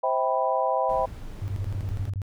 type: chord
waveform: sine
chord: C major seventh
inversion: none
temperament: equal with one note detuned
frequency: 523.3 / 646.1 / 784 / 987.8 Hz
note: C5 / E5 / G5 / B5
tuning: 0 / -35 / 0 / 0 cents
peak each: -27 dBFS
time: 0.03-1.06 s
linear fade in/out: 10 ms
type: noise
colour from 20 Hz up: brown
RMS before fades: -38 dBFS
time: 0.89-2.1 s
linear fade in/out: 5 ms
type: tone bursts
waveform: sine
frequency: 98.1 Hz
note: G2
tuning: 2 cents sharp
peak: -26 dBFS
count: 10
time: 1.42-2.218 s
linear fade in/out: 0 ms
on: 60 ms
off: 22 ms
effects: none